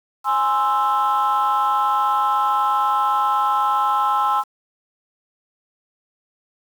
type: chord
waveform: sine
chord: Ab augmented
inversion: none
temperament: equal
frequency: 830.6 / 1046.5 / 1318.5 Hz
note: Ab5 / C6 / E6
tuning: 0 / 0 / 0 cents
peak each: -19 dBFS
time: 0.24-4.44 s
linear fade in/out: 50 ms
effects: tanh soft clip ceiling -11 dBFS + 7-bit